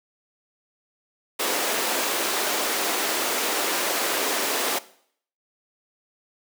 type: high-pass noise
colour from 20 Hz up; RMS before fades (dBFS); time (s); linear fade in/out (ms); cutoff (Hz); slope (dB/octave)
pink; -25; 1.39-4.79; 10; 320; 24
effects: noise-tail reverb RT60 0.6 s tail -18 dB re dry